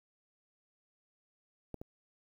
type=clicks; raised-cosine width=2 ms; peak=-27 / -30 dBFS; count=2; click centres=1.743 / 1.815 s; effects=10-bit